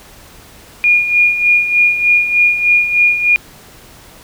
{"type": "tone with tremolo", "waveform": "sine", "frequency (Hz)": 2431, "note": "D#7", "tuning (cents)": -41, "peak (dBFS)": -6, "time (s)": [0.84, 3.36], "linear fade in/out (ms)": 0, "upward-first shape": "sine", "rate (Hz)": 3.3, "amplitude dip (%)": 65, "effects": ["pink hiss -40 dBFS RMS until 4.23 s"]}